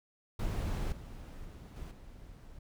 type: noise with level steps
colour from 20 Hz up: brown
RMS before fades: -34 / -46 / -48 / -43 / -51 dBFS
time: 0.39-2.59 s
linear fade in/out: 5 ms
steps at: 0.92 / 1.45 / 1.76 / 1.91 s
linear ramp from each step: 2 ms
effects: none